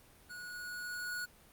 square tone with level ramp, 1459 Hz, F#6, 25 cents flat, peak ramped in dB -45 to -36 dBFS, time 0.29-1.26 s, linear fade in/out 20 ms, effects pink hiss -61 dBFS RMS until 1.52 s + Opus 32 kbps

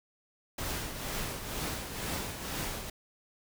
pink noise with tremolo, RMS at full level -34 dBFS, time 0.58-2.9 s, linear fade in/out 5 ms, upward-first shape triangle, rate 2.1 Hz, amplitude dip 60%, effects none

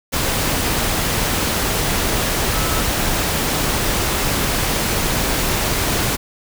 sine tone in noise, 1300 Hz, E6, 24 cents flat, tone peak -28 dBFS, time 2.52-2.82 s, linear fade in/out 20 ms, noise pink, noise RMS -19 dBFS, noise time 0.12-6.17 s, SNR -12 dB, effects none

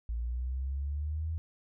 sine exponential sweep, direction up, 56.5 to 82.41 Hz, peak -31 dBFS, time 0.09-1.38 s, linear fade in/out 0 ms, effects none

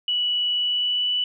sine tone with pitch glide, 2946 to 2968 Hz, F#7 to F#7, -8 to +5 cents, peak -20 dBFS, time 0.08-1.24 s, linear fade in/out 2 ms, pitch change +13 cents, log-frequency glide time 0.53-1.11 s, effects none

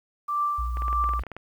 sine tone with tremolo, 1174.7 Hz, D6, in tune, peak -21 dBFS, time 0.28-1.2 s, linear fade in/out 10 ms, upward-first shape triangle, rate 1.7 Hz, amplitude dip 90%
sine tone with vibrato, 60.1 Hz, B1, 46 cents flat, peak -26 dBFS, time 0.58-1.23 s, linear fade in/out 10 ms, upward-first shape square, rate 12 Hz, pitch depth 19 cents each way
clicks, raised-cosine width 0.5 ms, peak -23 dBFS, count 12, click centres 0.771 / 0.821 / 0.882 / 0.929 / 1.041 / 1.091 / 1.136 / 1.194 / 1.236 / 1.267 / 1.317 / 1.366 s
effects 9-bit

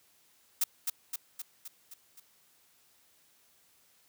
blue noise with echo, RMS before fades -27 dBFS, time 0.61-0.64 s, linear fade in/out 5 ms, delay 260 ms, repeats 6, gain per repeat -4 dB, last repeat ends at 2.2 s, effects white hiss -66 dBFS RMS until 4.08 s + high-pass 60 Hz 12 dB/octave

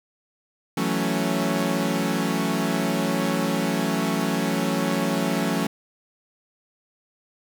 sawtooth chord, F# minor seventh, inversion third, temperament equal, 164.81 / 185 / 220 / 277.2 Hz, E3 / F#3 / A3 / C#4, 0 / 0 / 0 / 0 cents, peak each -25 / -23 / -23 / -23 dBFS, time 0.77-5.67 s, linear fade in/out 5 ms, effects 9-bit

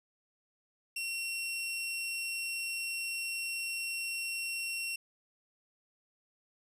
sawtooth tone, 2729 Hz, F7, 41 cents flat, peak -31 dBFS, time 0.96-4.96 s, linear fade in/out 5 ms, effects resampled to 32000 Hz + 11-bit

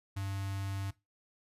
square tone with notch filter, 98 Hz, G2, in tune, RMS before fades -37 dBFS, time 0.16-0.91 s, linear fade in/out 10 ms, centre 460 Hz, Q 0.99, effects noise-tail reverb RT60 0.2 s tail -17 dB re dry + resampled to 32000 Hz

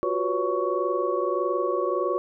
sine tone cluster, 354.9 / 376.5 / 497.4 / 563 / 1118 Hz, F4 / F#4 / B4 / C#5 / C#6, +28 / +30 / +12 / +27 / +14 cents, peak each -29 dBFS, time 0.03-2.18 s, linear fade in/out 0 ms, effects none

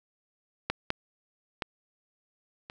clicks, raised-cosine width 0.3 ms, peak -11 / -11 / -14 / -25 dBFS, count 4, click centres 0.7 / 0.904 / 1.622 / 2.699 s, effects none

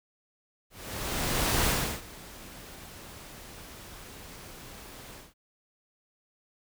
pink noise with ADSR envelope, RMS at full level -25 dBFS, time 0.7-5.34 s, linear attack 960 ms, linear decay 350 ms, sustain -21 dB, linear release 180 ms, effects none

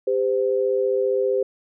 sine tone pair together, 397.9 / 513 Hz, G4 / C5, +26 / -34 cents, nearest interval major third, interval 440 cents, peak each -21 dBFS, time 0.07-1.43 s, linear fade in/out 5 ms, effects none

